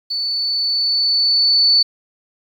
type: tone with level ramp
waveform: sine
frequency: 4482 Hz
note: C#8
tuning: 18 cents sharp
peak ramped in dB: -19 to -9 dBFS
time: 0.1-1.83 s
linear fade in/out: 10 ms
effects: 8-bit